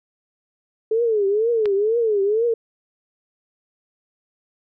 sine tone with vibrato, 430.6 Hz, A4, 37 cents flat, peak -16 dBFS, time 0.91-2.54 s, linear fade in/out 5 ms, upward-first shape triangle, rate 2.1 Hz, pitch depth 190 cents each way
click, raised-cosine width 0.3 ms, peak -15 dBFS, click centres 1.657 s
effects none

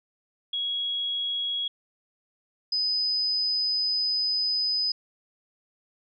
sine tone pair in turn, 3322 / 5009 Hz, G#7 / D#8, 0 / +11 cents, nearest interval perfect fifth, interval 711 cents, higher second, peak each -26 / -23 dBFS, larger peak second, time 0.53-1.68 / 2.72-4.92 s, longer second, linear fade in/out 5 ms, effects none

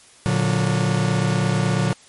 45% pulse chord, Bb augmented, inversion none, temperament just, 116.54 / 145.68 / 182.1 Hz, Bb2 / D3 / F#3, 0 / -14 / -27 cents, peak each -22 dBFS, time 0.26-1.93 s, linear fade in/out 0 ms, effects white hiss -49 dBFS RMS until 2.08 s + MP3 48 kbps

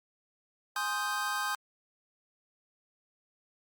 square chord, Ab major seventh, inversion none, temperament equal, 830.6 / 1046.5 / 1244.5 / 1568 Hz, Ab5 / C6 / Eb6 / G6, 0 / 0 / 0 / 0 cents, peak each -39 / -38 / -37 / -35 dBFS, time 0.76-1.55 s, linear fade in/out 2 ms, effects Opus 48 kbps

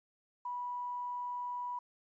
sine tone with quantisation, 980 Hz, B5, 14 cents flat, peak -36 dBFS, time 0.45-1.79 s, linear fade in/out 5 ms, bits 11, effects resampled to 16000 Hz

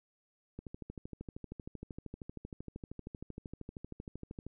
click train, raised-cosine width 3 ms, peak -30 dBFS, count 51, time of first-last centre 0.59-4.466 s, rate 12.9 Hz, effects none

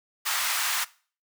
pink high-pass noise, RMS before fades -27 dBFS, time 0.25-0.85 s, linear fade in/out 20 ms, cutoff 1000 Hz, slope 24 dB/octave, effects noise-tail reverb RT60 0.4 s tail -20 dB re dry

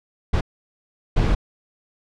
brown noise bursts at uneven times, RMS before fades -17 dBFS, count 2, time 0.33-0.41 / 1.16-1.35 s, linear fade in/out 10 ms, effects low-pass 5000 Hz 12 dB/octave

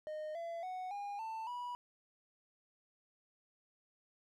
triangle tone with pitch steps, 615 / 674.5 / 739.9 / 811.5 / 890.1 / 976.3 Hz, D#5 / E5 / F#5 / G#5 / A5 / B5, -20 / +40 / 0 / -40 / +20 / -20 cents, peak -38 dBFS, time 0.07-1.75 s, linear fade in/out 0 ms, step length 280 ms, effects none

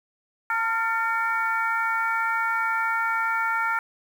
harmonic tone with a mistuned harmonic, 450.2 Hz, A4, 40 cents sharp, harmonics 2 / 3 / 4 / 5, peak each -28 / -24 / -31 / -32 dBFS, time 0.5-3.79 s, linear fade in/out 2 ms, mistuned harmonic 3, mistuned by +45 cents, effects 8-bit

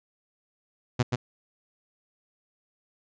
sawtooth tone with echo, 123.47 Hz, B2, in tune, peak -16 dBFS, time 0.99-1.03 s, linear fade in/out 10 ms, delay 130 ms, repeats 1, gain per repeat -4 dB, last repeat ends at 1.16 s, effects resampled to 16000 Hz

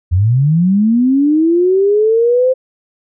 sine linear sweep, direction up, 82.41 to 523.3 Hz, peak -8 dBFS, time 0.11-2.54 s, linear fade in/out 20 ms, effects none

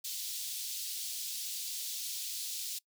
pink high-pass noise, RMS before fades -39 dBFS, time 0.04-2.79 s, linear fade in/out 10 ms, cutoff 3600 Hz, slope 24 dB/octave, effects noise-tail reverb RT60 0.1 s tail -23 dB re dry

